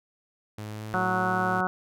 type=tone with pitch glide; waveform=sawtooth; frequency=106.4 to 109.83 Hz; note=G#2 to A2; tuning=+42 to -3 cents; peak=-31 dBFS; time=0.58-1.61 s; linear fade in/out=5 ms; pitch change=+55 cents; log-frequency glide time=0.7-1 s
type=harmonic tone; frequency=184.3 Hz; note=F#3; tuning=7 cents flat; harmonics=1 / 2 / 3 / 4 / 5 / 6 / 7 / 8; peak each=-31 / -34 / -36 / -29 / -34 / -33 / -31 / -30 dBFS; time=0.94-1.67 s; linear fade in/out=0 ms
effects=none